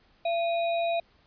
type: tone with sample-and-hold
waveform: sine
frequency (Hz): 677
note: E5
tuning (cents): +46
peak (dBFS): -24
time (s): 0.25-1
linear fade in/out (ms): 5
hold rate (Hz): 3150
effects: pink hiss -63 dBFS RMS until 1.26 s + resampled to 11025 Hz